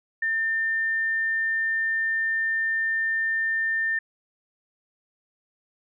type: tone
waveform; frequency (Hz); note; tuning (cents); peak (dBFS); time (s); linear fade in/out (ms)
sine; 1800; A6; +39; -22; 0.22-3.99; 5
effects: none